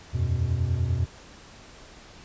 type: chord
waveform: triangle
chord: E suspended second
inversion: none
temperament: equal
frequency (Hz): 82.41 / 92.5 / 123.47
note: E2 / F#2 / B2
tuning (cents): 0 / 0 / 0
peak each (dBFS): -25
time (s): 0.13-1.06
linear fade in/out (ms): 20
effects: pink hiss -48 dBFS RMS until 2.24 s + resampled to 16000 Hz